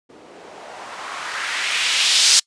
violet noise with low-pass filter sweep, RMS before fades -21 dBFS, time 0.09-2.4 s, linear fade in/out 10 ms, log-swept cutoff 330 to 5200 Hz, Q 1.5, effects noise-tail reverb RT60 0.1 s tail -26 dB re dry + resampled to 22050 Hz

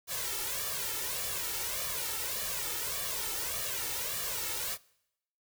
white noise with flanger, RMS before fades -35 dBFS, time 0.07-4.78 s, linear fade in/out 50 ms, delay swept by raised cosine 1.7 to 2.28 ms, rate 1.7 Hz, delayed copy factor +0.8, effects noise-tail reverb RT60 0.8 s tail -23 dB re dry

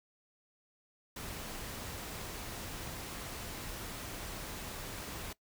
pink noise, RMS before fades -43 dBFS, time 1.16-5.33 s, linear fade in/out 5 ms, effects noise-tail reverb RT60 0.1 s tail -19 dB re dry

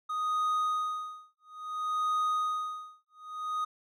triangle tone with tremolo, 1244.5 Hz, D#6, in tune, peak -24 dBFS, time 0.09-3.65 s, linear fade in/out 10 ms, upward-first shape sine, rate 0.59 Hz, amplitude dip 100%, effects none

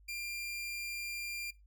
sawtooth tone, 2388 Hz, D7, 28 cents sharp, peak -35 dBFS, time 0.08-1.51 s, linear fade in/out 10 ms, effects noise-tail reverb RT60 0.2 s tail -19 dB re dry + added 50 Hz sine -58 dBFS peak until 1.66 s

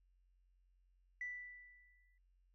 sine tone with exponential decay, 1975.5 Hz, B6, in tune, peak -39 dBFS, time 1.21-2.18 s, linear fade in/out 2 ms, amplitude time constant 210 ms, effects tanh soft clip ceiling -35 dBFS + added 45 Hz sine -70 dBFS peak until 2.54 s

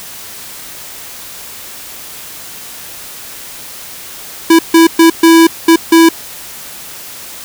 square tone bursts at uneven times, 329.6 Hz, E4, in tune, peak -3 dBFS, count 6, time 4.5-4.59 / 4.74-4.87 / 4.99-5.1 / 5.23-5.47 / 5.68-5.76 / 5.92-6.09 s, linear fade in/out 5 ms, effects white hiss -29 dBFS RMS until 7.44 s

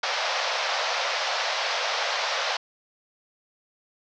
pink band-pass noise, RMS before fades -27 dBFS, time 0.03-2.57 s, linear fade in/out 5 ms, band 540 to 5700 Hz, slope 48 dB/octave, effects none

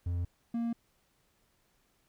triangle tone pair in turn, 87.31 / 233.1 Hz, F2 / A#3, 0 / 0 cents, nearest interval octave + perfect fourth, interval 1700 cents, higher second, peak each -28 dBFS, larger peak neither, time 0.06-0.25 / 0.54-0.73 s, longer neither, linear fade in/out 5 ms, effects pink hiss -72 dBFS RMS until 2.08 s

